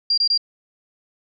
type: tone bursts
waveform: sine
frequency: 4762 Hz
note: D8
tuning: 23 cents sharp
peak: -15 dBFS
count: 3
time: 0.1-0.377 s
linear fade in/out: 5 ms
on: 77 ms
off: 23 ms
effects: none